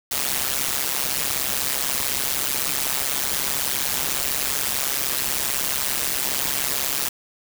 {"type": "noise with amplitude modulation", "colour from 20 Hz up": "white", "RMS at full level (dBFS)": -20, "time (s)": [0.11, 7.09], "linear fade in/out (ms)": 5, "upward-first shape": "sine", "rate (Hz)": 136, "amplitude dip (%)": 95, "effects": []}